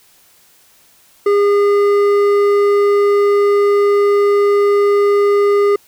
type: tone with hard clipping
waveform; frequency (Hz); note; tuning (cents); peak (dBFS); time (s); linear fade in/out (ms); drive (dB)
triangle; 406.7; G#4; -36; -11; 1.26-5.76; 5; 12
effects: white hiss -50 dBFS RMS until 5.87 s